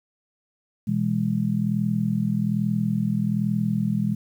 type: chord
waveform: sine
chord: E major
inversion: second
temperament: just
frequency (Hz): 123.61 / 164.81 / 206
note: B2 / E3 / G#3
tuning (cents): +2 / 0 / -14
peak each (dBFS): -27 / -26 / -23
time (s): 0.87-4.15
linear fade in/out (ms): 10
effects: 9-bit